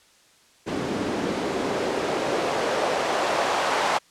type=noise with band-pass filter sweep; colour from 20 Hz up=white; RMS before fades=-25 dBFS; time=0.66-3.99 s; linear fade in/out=20 ms; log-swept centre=260 to 820 Hz; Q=1.5; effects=white hiss -57 dBFS RMS until 4.1 s + low-pass 8000 Hz 12 dB/octave